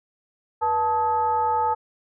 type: tone with frequency modulation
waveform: sine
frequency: 875 Hz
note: A5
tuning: 10 cents flat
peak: -19 dBFS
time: 0.61-1.75 s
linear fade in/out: 20 ms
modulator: 391 Hz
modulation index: 0.64
effects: none